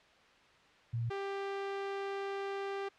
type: tone pair in turn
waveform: sine / sawtooth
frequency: 116.54 / 394.9 Hz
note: A#2 / G4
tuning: 0 / +13 cents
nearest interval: octave + major sixth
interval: 2113 cents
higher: second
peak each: -32 / -32 dBFS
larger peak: neither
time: 0.93-1.1 / 1.1-2.89 s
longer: second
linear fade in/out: 10 ms
effects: white hiss -62 dBFS RMS until 2.98 s + low-pass 3000 Hz 12 dB/octave